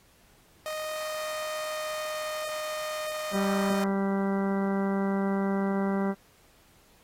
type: tone with pitch glide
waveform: sawtooth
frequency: 620 to 615.7 Hz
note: D#5 to D#5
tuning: -6 to -18 cents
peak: -28 dBFS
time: 0.66-3.84 s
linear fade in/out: 0 ms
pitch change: -12 cents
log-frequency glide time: 0.82-2.53 s
type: harmonic tone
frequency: 196 Hz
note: G3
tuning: in tune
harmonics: 1 / 2 / 3 / 4 / 5 / 6 / 7 / 8 / 10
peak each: -26 / -32 / -36 / -38 / -40 / -42 / -43 / -44 / -46 dBFS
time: 3.31-6.15 s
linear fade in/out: 50 ms
effects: pink hiss -61 dBFS RMS until 7.03 s + AAC 48 kbps